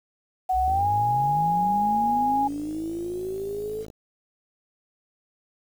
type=tone with pitch glide; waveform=sine; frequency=745 to 826.6 Hz; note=F#5 to G#5; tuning=+12 to -8 cents; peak=-20 dBFS; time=0.49-2.48 s; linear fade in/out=10 ms; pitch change=+180 cents; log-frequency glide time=0.66-0.88 s
type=linear sweep; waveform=sine; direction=up; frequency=55 to 441.6 Hz; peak=-28 dBFS; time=0.52-3.86 s; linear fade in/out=50 ms
type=click train; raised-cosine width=2 ms; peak=-29 dBFS; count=174; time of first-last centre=0.68-3.902 s; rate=53.7 Hz
effects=8-bit